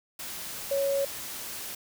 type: tone in noise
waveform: sine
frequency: 554.4 Hz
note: C#5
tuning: in tune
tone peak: -24 dBFS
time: 0.71-1.05 s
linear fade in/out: 5 ms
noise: white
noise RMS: -38 dBFS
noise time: 0.19-1.75 s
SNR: +11 dB
effects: none